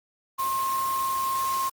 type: tone in noise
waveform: sine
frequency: 1066 Hz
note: C6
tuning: 32 cents sharp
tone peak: -24 dBFS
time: 0.38-1.7 s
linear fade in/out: 20 ms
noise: white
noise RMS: -35 dBFS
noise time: 0.38-1.7 s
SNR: +8 dB
effects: Opus 24 kbps